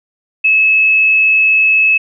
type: tone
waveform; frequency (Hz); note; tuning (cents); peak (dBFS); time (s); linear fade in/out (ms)
sine; 2592; E7; -30; -7; 0.44-1.98; 10
effects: none